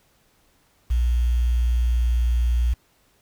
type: tone with quantisation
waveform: sine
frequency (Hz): 59.7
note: A#1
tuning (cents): +42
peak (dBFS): -17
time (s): 0.9-2.74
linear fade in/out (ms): 10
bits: 7
effects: pink hiss -62 dBFS RMS until 3.21 s